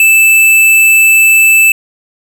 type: tone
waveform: square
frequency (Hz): 2637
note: E7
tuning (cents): 0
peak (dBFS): -4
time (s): 0-1.72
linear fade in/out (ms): 2
effects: none